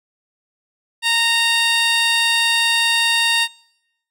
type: tone with band-pass filter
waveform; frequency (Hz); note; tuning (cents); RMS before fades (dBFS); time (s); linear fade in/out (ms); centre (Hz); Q
15% pulse; 925; A#5; -14; -17; 1.02-3.48; 50; 4200; 0.81
effects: noise-tail reverb RT60 0.9 s tail -26 dB re dry